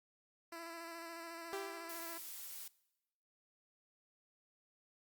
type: tone with vibrato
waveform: 10% pulse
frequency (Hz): 334.2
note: E4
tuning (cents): +24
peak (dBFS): -38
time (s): 0.52-2.18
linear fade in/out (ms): 5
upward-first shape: square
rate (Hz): 14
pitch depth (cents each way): 19
type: tone with exponential decay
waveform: sawtooth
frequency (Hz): 392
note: G4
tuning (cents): 0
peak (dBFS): -35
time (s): 1.53-2.22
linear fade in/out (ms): 0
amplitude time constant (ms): 150
type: noise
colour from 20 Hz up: blue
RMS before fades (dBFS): -48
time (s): 1.89-2.68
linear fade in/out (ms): 5
effects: noise-tail reverb RT60 0.9 s tail -21 dB re dry + Opus 48 kbps